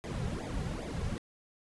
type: noise with flanger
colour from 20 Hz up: brown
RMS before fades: -36 dBFS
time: 0.04-1.18 s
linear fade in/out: 0 ms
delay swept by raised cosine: 0.69 to 3.39 ms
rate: 2.5 Hz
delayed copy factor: -0.85
effects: resampled to 24000 Hz